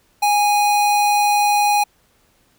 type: tone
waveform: square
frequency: 826 Hz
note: G#5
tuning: 10 cents flat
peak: -14 dBFS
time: 0.22-1.84 s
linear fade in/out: 10 ms
effects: pink hiss -59 dBFS RMS until 2.58 s